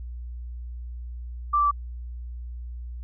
sine tone with pitch steps, 1174.7 / 1167.3 / 1159.9 Hz, D6 / D6 / D6, 0 / -11 / -22 cents, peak -18 dBFS, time 1.53-1.713 s, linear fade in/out 10 ms, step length 61 ms, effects added 60 Hz sine -33 dBFS peak until 3.03 s

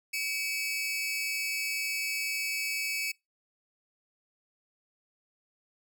sawtooth tone pair together, 2270 / 2592 Hz, C#7 / E7, +41 / -30 cents, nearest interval major second, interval 229 cents, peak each -30 / -30 dBFS, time 0.13-3.12 s, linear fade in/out 10 ms, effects noise-tail reverb RT60 0.2 s tail -24 dB re dry

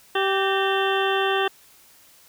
harmonic tone with a mistuned harmonic, 388.6 Hz, G4, 15 cents flat, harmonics 1 / 2 / 3 / 4 / 5 / 7 / 8 / 9, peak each -23 / -26 / -28 / -29 / -30 / -31 / -32 / -33 dBFS, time 0.15-1.48 s, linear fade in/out 5 ms, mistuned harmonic 5, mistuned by -100 cents, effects white hiss -53 dBFS RMS until 2.28 s

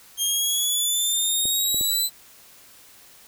15% pulse exponential sweep, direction up, 3200 to 4032 Hz, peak -14 dBFS, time 0.17-2.1 s, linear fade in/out 50 ms
clicks, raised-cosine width 2 ms, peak -22 dBFS, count 3, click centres 1.455 / 1.745 / 1.811 s
effects white hiss -50 dBFS RMS until 3.27 s

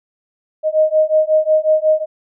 sine beating tone pair, 620 / 625.5 Hz, D#5 / D#5, -6 / +9 cents, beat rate 5.5 Hz, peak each -14 dBFS, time 0.63-2.06 s, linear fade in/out 50 ms, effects none

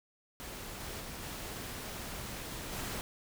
pink noise with level steps, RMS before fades -44 / -42 / -44 / -42 / -39 dBFS, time 0.4-3.01 s, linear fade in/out 0 ms, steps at 0.8 / 1 / 1.22 / 2.72 s, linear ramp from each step 10 ms, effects none

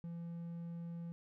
triangle tone, 169.4 Hz, E3, 48 cents sharp, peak -40 dBFS, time 0.04-1.12 s, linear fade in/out 0 ms, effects none

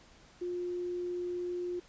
sine tone, 354.7 Hz, F4, 27 cents sharp, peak -33 dBFS, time 0.41-1.8 s, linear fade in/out 10 ms, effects pink hiss -59 dBFS RMS until 1.88 s + resampled to 16000 Hz

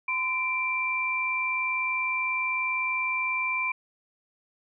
sine tone pair together, 1023 / 2353 Hz, C6 / D7, -39 / +3 cents, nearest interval octave + major second, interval 1442 cents, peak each -31 / -26 dBFS, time 0.08-3.72 s, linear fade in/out 5 ms, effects none

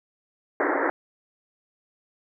pink band-pass noise, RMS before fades -24 dBFS, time 0.6-0.9 s, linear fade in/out 0 ms, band 280 to 2000 Hz, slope 96 dB/octave, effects none

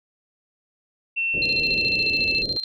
sine tone with pitch glide, 2700 to 2658 Hz, E7 to E7, +41 to +14 cents, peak -21 dBFS, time 1.16-2.43 s, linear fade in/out 20 ms, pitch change -27 cents, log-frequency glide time 1.49-2.3 s
white low-pass noise, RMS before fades -34 dBFS, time 1.34-2.57 s, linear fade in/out 0 ms, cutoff 540 Hz, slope 48 dB/octave
sine tone with tremolo, 4165 Hz, C8, 9 cents flat, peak -21 dBFS, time 1.42-2.64 s, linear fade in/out 2 ms, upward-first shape square, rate 14 Hz, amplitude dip 70%
effects none

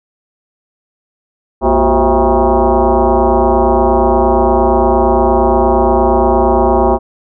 sine tone with frequency modulation, 207.7 Hz, G#3, in tune, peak -7 dBFS, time 1.61-6.99 s, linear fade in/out 50 ms, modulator 148 Hz, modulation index 5.3, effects none

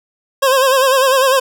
25% pulse tone with vibrato, 530 Hz, C5, 22 cents sharp, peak -6 dBFS, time 0.42-1.4 s, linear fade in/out 10 ms, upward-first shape sine, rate 10 Hz, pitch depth 71 cents each way, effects none

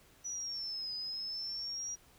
sine exponential two-way sweep, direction down then up, 5920 to 4978 to 5750 Hz, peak -37 dBFS, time 0.24-1.96 s, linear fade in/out 20 ms, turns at 0.94 s, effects pink hiss -63 dBFS RMS until 2.18 s

